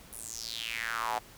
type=tone with high-pass filter sweep; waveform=square; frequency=57.2 Hz; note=A#1; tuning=32 cents flat; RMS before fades=-36 dBFS; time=0.12-1.19 s; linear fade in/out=10 ms; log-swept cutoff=11000 to 740 Hz; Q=4.8; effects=pink hiss -53 dBFS RMS until 1.37 s